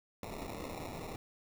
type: noise with sample-and-hold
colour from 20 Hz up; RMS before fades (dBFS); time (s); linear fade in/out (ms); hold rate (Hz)
blue; -43; 0.23-1.16; 2; 1575
effects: none